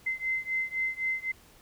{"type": "beating tone pair", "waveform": "sine", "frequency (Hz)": [2065, 2068.9], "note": ["C7", "C7"], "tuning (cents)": [-23, -20], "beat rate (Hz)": 3.9, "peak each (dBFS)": [-31, -32], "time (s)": [0.06, 1.32], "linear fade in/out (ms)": 10, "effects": ["pink hiss -57 dBFS RMS until 1.61 s"]}